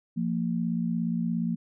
sine tone pair together, 172.9 / 230 Hz, F3 / A#3, -17 / -23 cents, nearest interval perfect fourth, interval 494 cents, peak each -28 dBFS, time 0.16-1.56 s, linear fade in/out 20 ms, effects none

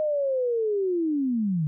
sine linear sweep, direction down, 622.3 to 144.8 Hz, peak -22 dBFS, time 0-1.67 s, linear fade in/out 0 ms, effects none

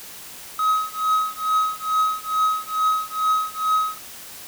triangle tone with tremolo, 1270 Hz, D#6, 35 cents sharp, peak -13 dBFS, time 0.59-3.98 s, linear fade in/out 2 ms, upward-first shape triangle, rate 2.3 Hz, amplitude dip 100%, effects white hiss -39 dBFS RMS until 4.47 s

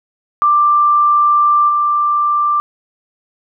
sine tone with level steps, 1181 Hz, D6, 9 cents sharp, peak -8 / -11 dBFS, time 0.42-2.6 s, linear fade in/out 0 ms, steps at 1.68 s, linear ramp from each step 20 ms, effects none

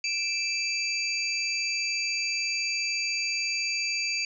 sine tone cluster, 2361 / 2627 / 4680 / 6640 Hz, D7 / E7 / D8 / G#8, +9 / -7 / -7 / -1 cents, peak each -32 / -32 / -30 / -36 dBFS, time 0.04-4.25 s, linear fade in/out 2 ms, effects none

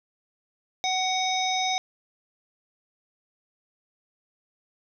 harmonic tone with a mistuned harmonic, 747 Hz, F#5, 16 cents sharp, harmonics 1 / 3 / 5 / 7 / 8, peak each -26 / -31 / -29 / -35 / -35 dBFS, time 0.84-1.78 s, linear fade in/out 0 ms, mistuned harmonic 8, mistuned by +34 cents, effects none

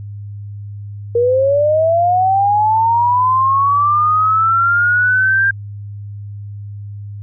sine linear sweep, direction up, 466.2 to 1600 Hz, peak -10 dBFS, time 1.15-5.51 s, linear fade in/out 5 ms, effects added 102 Hz sine -26 dBFS peak until 7.22 s

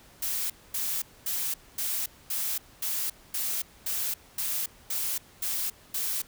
blue noise bursts, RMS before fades -30 dBFS, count 12, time 0.22-6.22 s, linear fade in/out 5 ms, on 280 ms, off 240 ms, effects pink hiss -55 dBFS RMS until 6.27 s

